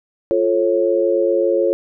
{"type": "chord", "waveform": "sine", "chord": "F augmented", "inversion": "none", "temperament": "just", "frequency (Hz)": [349.2, 436.5, 545.7], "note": ["F4", "A4", "C#5"], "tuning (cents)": [0, -14, -27], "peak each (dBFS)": [-18, -19, -17], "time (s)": [0.31, 1.73], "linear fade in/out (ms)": 0, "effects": []}